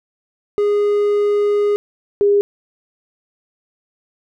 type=tone pair in turn; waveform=triangle / sine; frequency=412.1 / 406.2 Hz; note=G#4 / G#4; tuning=-13 / -38 cents; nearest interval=unison; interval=25 cents; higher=first; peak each=-11 / -10 dBFS; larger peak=second; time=0.58-1.76 / 2.21-2.41 s; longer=first; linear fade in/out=0 ms; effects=none